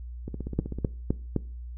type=two click trains; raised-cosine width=3 ms; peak=-21 / -11 dBFS; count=10 / 4; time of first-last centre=0.28-0.85 / 0.59-1.363 s; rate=15.8 / 3.88 Hz; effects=noise-tail reverb RT60 0.4 s tail -21 dB re dry + added 60 Hz sine -36 dBFS peak until 1.77 s